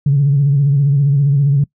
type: tone with vibrato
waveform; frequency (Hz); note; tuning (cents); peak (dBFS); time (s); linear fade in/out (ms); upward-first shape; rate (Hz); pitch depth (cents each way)
sine; 141; C#3; +30; -8; 0.06-1.64; 5; sine; 15; 66
effects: noise-tail reverb RT60 0.1 s tail -24 dB re dry + tanh soft clip ceiling -4 dBFS